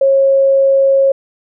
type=tone; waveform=sine; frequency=544 Hz; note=C#5; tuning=33 cents flat; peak=-7 dBFS; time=0.01-1.12 s; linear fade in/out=5 ms; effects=none